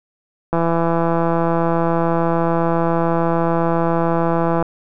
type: click train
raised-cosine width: 1 ms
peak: -5 dBFS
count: 685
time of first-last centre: 0.53-4.626 s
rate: 167 Hz
effects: none